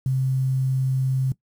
sine tone with quantisation, 131.6 Hz, C3, 10 cents sharp, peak -19 dBFS, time 0.06-1.32 s, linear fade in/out 2 ms, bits 8, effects noise-tail reverb RT60 0.1 s tail -18 dB re dry

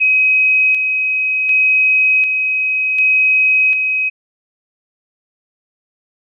sine tone with tremolo, 2533 Hz, D#7, 30 cents sharp, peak -9 dBFS, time 0-4.1 s, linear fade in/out 20 ms, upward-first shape square, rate 0.67 Hz, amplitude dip 40%, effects none

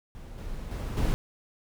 brown noise with level steps, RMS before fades -42 / -37 / -32 / -25 dBFS, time 0.15-1.14 s, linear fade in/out 0 ms, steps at 0.38 / 0.71 / 0.97 s, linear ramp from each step 2 ms, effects none

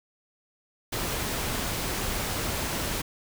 pink noise, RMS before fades -30 dBFS, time 0.92-3.02 s, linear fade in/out 10 ms, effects none

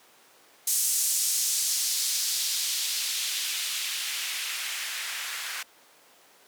blue noise with band-pass filter sweep, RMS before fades -29 dBFS, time 0.67-5.63 s, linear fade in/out 5 ms, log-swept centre 7800 to 1600 Hz, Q 1.2, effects pink hiss -56 dBFS RMS until 6.47 s + high-pass 400 Hz 12 dB/octave

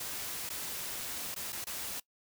white noise with dropouts, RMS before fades -39 dBFS, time 0-2 s, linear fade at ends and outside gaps 5 ms, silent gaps 0.492-0.5 / 1.345-1.361 / 1.523-1.527 / 1.643-1.668 s, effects noise-tail reverb RT60 0.1 s tail -22 dB re dry

